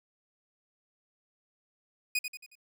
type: tone with echo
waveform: sawtooth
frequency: 2482 Hz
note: D#7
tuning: 5 cents flat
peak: -23 dBFS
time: 2.15-2.19 s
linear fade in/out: 5 ms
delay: 91 ms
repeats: 4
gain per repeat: -7 dB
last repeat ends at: 2.554 s
effects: none